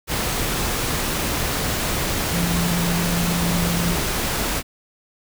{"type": "tone in noise", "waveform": "sine", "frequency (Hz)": 172.1, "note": "F3", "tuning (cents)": -25, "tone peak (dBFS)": -21, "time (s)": [2.31, 3.98], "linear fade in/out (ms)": 50, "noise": "pink", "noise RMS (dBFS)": -23, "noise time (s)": [0.07, 4.63], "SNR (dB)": -1, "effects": []}